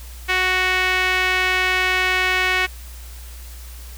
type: tone with band-pass filter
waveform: sawtooth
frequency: 370 Hz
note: F#4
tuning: in tune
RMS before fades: -19 dBFS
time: 0.28-2.67 s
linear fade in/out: 20 ms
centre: 2200 Hz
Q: 2.3
effects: added 60 Hz sine -34 dBFS peak until 3.97 s + white hiss -43 dBFS RMS until 3.97 s